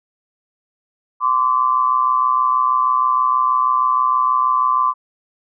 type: tone pair together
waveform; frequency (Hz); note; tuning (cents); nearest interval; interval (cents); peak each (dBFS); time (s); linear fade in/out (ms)
sine; 1031 / 1157.3; C6 / D6; -26 / -26; major second; 200; -16; 1.2-4.94; 50
effects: none